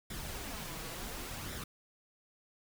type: noise with flanger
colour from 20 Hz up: pink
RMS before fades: -42 dBFS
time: 0.1-1.64 s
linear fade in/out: 5 ms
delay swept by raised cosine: 0.55 to 6.25 ms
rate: 0.7 Hz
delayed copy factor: +0.5
effects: none